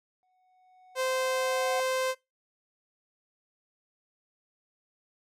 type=tone with exponential growth; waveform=triangle; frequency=740 Hz; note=F#5; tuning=in tune; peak=-28 dBFS; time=0.23-1.8 s; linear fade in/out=0 ms; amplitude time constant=340 ms
type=tone; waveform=sawtooth; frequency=519 Hz; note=C5; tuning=14 cents flat; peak=-23 dBFS; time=0.95-2.15 s; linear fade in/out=50 ms
effects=noise-tail reverb RT60 0.2 s tail -21 dB re dry + low-pass 12000 Hz 12 dB/octave